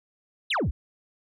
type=exponential sweep; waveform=sine; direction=down; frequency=4185 to 49.08 Hz; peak=-20 dBFS; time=0.5-0.71 s; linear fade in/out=10 ms; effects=tanh soft clip ceiling -22 dBFS